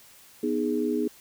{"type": "chord", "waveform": "sine", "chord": "G# minor", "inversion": "first", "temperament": "equal", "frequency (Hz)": [246.9, 311.1, 415.3], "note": ["B3", "D#4", "G#4"], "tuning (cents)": [0, 0, 0], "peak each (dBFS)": -28, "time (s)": [0.43, 1.08], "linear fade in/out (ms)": 5, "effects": ["white hiss -53 dBFS RMS until 1.2 s"]}